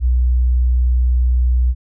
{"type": "tone", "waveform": "sine", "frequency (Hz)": 61.74, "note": "B1", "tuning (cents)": 0, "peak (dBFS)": -11, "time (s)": [0, 1.75], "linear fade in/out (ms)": 50, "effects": []}